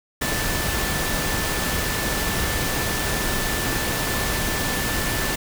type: tone in noise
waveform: sine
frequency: 1760 Hz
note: A6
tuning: in tune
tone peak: -31 dBFS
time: 0.21-5.36 s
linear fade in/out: 10 ms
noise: pink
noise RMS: -24 dBFS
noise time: 0.21-5.36 s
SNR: -10 dB
effects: none